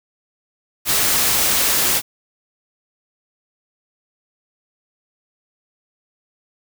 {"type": "noise", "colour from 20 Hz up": "white", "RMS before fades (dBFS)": -17, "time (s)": [0.85, 2.02], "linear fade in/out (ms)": 50, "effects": []}